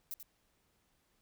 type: noise with echo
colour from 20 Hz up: violet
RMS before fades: -41 dBFS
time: 0.11-0.14 s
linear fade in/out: 0 ms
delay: 88 ms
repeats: 1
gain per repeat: -8 dB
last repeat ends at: 0.228 s
effects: pink hiss -75 dBFS RMS until 1.21 s